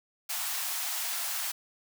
white high-pass noise, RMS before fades -33 dBFS, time 0.29-1.52 s, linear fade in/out 10 ms, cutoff 640 Hz, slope 96 dB/octave, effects none

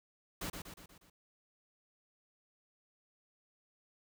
pink noise with echo, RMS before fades -40 dBFS, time 0.41-0.5 s, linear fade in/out 5 ms, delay 120 ms, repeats 5, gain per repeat -5 dB, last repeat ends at 1.1 s, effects none

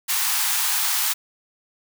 white high-pass noise, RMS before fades -22 dBFS, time 0.08-1.14 s, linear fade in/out 20 ms, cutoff 760 Hz, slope 96 dB/octave, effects none

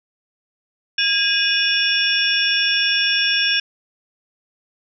sine tone cluster, 1628 / 2494 / 2873 / 3463 / 5450 Hz, G#6 / D#7 / F7 / A7 / F8, -35 / +3 / +48 / -28 / -43 cents, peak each -22 dBFS, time 0.98-3.6 s, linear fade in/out 5 ms, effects none

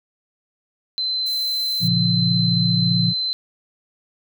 sine tone, 4067 Hz, C8, 50 cents flat, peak -20 dBFS, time 0.98-3.33 s, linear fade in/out 0 ms
violet noise, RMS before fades -34 dBFS, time 1.26-1.88 s, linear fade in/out 5 ms
sine chord, Bb minor, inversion none, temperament just, 116.54 / 139.85 / 174.81 Hz, Bb2 / Db3 / F3, 0 / +16 / +2 cents, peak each -22 / -24 / -19 dBFS, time 1.8-3.14 s, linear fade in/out 50 ms
effects none

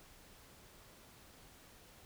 silence, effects pink hiss -60 dBFS RMS until 2.05 s

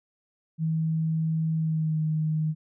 sine tone with pitch glide, 160.2 to 156 Hz, E3 to D#3, -49 to +5 cents, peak -23 dBFS, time 0.58-2.55 s, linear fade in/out 50 ms, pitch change -46 cents, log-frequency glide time 1.56-2 s, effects none

